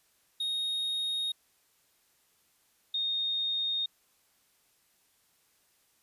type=tone pair in turn; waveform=triangle / sine; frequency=3729 / 3695 Hz; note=A#7 / A#7; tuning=0 / -16 cents; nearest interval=unison; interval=16 cents; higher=first; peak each=-28 / -28 dBFS; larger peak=neither; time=0.4-1.32 / 2.94-3.86 s; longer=neither; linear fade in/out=5 ms; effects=white hiss -69 dBFS RMS until 6.02 s + resampled to 32000 Hz